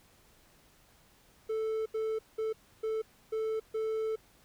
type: tone bursts at uneven times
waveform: triangle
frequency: 440 Hz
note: A4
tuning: in tune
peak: -28 dBFS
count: 6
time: 1.49-1.86 / 1.94-2.19 / 2.38-2.53 / 2.83-3.02 / 3.32-3.6 / 3.74-4.16 s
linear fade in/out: 10 ms
effects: pink hiss -63 dBFS RMS until 4.44 s